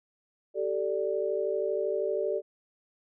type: chord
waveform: sine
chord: G suspended second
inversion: none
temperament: equal with one note detuned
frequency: 387.3 / 440 / 587.3 Hz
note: G4 / A4 / D5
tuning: -21 / 0 / 0 cents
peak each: -31 dBFS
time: 0.54-2.42 s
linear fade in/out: 50 ms
effects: none